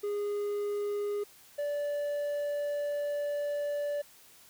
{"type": "tone pair in turn", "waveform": "triangle", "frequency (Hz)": [411, 581.2], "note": ["G#4", "D5"], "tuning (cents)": [-18, -18], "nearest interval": "tritone", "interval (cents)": 600, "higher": "second", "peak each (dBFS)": -28, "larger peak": "neither", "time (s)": [[0.03, 1.24], [1.58, 4.02]], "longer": "second", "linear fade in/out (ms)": 10, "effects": ["white hiss -57 dBFS RMS until 4.49 s"]}